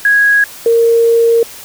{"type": "tone pair in turn", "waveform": "sine", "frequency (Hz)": [1656, 462.4], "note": ["G#6", "A#4"], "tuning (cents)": [-5, -14], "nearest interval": "octave + minor seventh", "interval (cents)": 2209, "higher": "first", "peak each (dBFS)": -6, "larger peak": "neither", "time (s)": [[0.05, 0.44], [0.66, 1.43]], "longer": "second", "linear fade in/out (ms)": 2, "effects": ["white hiss -32 dBFS RMS until 1.64 s"]}